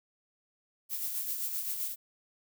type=noise with tremolo; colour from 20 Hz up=violet; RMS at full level=-33 dBFS; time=0.89-1.96 s; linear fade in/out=50 ms; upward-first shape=sine; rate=7.7 Hz; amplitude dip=45%; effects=none